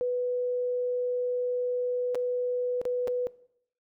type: tone with dropouts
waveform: sine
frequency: 494.5 Hz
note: B4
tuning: 2 cents sharp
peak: -25 dBFS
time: 0.01-3.27 s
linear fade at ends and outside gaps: 0 ms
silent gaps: 2.147-2.154 / 2.815-2.853 / 3.074-3.08 s
effects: noise-tail reverb RT60 0.7 s tail -20 dB re dry